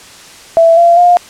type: tone with pitch steps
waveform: sine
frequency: 663 / 684.4 / 706.5 Hz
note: E5 / F5 / F5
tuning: +10 / -35 / +20 cents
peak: -3 dBFS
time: 0.57-1.17 s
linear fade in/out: 0 ms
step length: 200 ms
effects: white hiss -35 dBFS RMS until 1.29 s + low-pass 8000 Hz 12 dB/octave